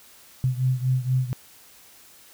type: beating tone pair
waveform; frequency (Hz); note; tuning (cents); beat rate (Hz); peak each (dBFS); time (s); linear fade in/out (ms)
sine; 127.3 / 131.5; C3 / C3; -47 / +9; 4.2; -22 / -25; 0.44-1.33; 0
effects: white hiss -51 dBFS RMS until 2.33 s